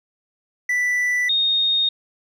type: tone pair in turn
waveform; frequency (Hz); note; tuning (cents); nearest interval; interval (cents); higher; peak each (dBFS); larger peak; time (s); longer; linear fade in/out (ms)
triangle / sine; 1975.5 / 3703; B6 / A#7; 0 / -12; major seventh; 1088; second; -16 / -16; neither; 0.69-1.29 / 1.29-1.89; neither; 5
effects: none